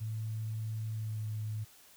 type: tone with pitch glide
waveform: sine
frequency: 110 to 107.86 Hz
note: A2 to A2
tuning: 0 to -34 cents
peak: -34 dBFS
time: 0-1.65 s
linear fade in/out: 20 ms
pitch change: -34 cents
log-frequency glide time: 0.92-1.29 s
effects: white hiss -59 dBFS RMS until 1.96 s